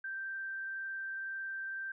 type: tone with frequency modulation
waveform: sine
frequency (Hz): 1568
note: G6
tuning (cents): 0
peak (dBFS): -37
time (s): 0.04-1.92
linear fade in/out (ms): 5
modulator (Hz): 21.9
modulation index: 0.39
effects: none